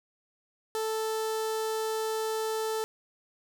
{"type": "tone with notch filter", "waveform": "sawtooth", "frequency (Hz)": 440, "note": "A4", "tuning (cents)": 0, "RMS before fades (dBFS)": -31, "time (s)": [0.75, 2.84], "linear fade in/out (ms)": 0, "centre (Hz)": 2300, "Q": 1.6, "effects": []}